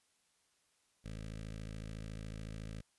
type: tone with notch filter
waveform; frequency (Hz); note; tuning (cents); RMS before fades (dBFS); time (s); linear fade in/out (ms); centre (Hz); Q
15% pulse; 53.9; A1; -35; -45; 1.04-2.82; 20; 910; 1
effects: white hiss -75 dBFS RMS until 2.98 s + resampled to 24000 Hz